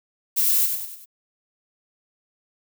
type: noise with echo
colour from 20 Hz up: violet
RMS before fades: -20 dBFS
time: 0.36-0.67 s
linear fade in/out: 20 ms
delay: 97 ms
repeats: 4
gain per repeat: -6 dB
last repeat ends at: 1.058 s
effects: none